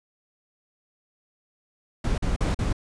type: noise bursts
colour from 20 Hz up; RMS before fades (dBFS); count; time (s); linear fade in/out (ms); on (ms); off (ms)
brown; -24; 4; 2.04-2.729; 5; 140; 43
effects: resampled to 22050 Hz